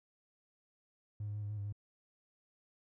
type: tone with pitch steps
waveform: triangle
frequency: 104.5 / 103.4 / 105 / 102.6 / 105.9 / 100.7 / 103.2 Hz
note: G#2 / G#2 / G#2 / G#2 / G#2 / G2 / G#2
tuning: +11 / -7 / +19 / -21 / +34 / +47 / -10 cents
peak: -34 dBFS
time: 1.2-1.725 s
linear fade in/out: 5 ms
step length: 75 ms
effects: tanh soft clip ceiling -34 dBFS